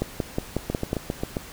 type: two click trains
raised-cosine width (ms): 2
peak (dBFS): -12 / -10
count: 6 / 6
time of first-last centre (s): 0.7-1.368 / 0.02-0.931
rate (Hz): 7.48 / 5.49
effects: pink hiss -42 dBFS RMS until 1.52 s